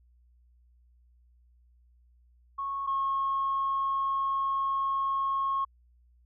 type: tone pair in turn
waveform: sine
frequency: 1100 / 1088 Hz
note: C#6 / C#6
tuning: -14 / -33 cents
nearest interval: unison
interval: 19 cents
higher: first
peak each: -30 / -25 dBFS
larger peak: second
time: 2.58-2.87 / 2.87-5.65 s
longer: second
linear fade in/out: 10 ms
effects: tanh soft clip ceiling -21 dBFS + added 60 Hz sine -59 dBFS peak until 6.25 s